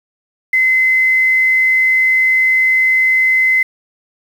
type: tone with quantisation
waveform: sine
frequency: 2050 Hz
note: C7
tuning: 36 cents flat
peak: -9 dBFS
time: 0.53-3.63 s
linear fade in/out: 5 ms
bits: 6
effects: none